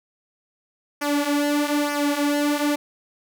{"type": "tone with flanger", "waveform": "sawtooth", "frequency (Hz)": 291.1, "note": "D4", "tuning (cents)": -15, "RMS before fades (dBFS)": -22, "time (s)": [1.01, 2.76], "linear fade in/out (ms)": 10, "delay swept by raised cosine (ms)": [0.25, 6.05], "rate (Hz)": 1.1, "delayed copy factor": -0.7, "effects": []}